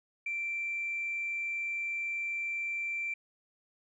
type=tone; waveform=sine; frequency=2349 Hz; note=D7; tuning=in tune; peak=-31 dBFS; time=0.26-3.14 s; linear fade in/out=5 ms; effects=tanh soft clip ceiling -27 dBFS